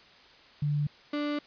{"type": "tone pair in turn", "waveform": ["sine", "35% pulse"], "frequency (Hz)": [146.83, 293.7], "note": ["D3", "D4"], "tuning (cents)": [0, 0], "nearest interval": "octave", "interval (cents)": 1200, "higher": "second", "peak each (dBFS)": [-25, -27], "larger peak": "first", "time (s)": [[0.62, 0.87], [1.13, 1.39]], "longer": "second", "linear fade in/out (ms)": 5, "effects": ["white hiss -55 dBFS RMS until 1.46 s", "resampled to 11025 Hz"]}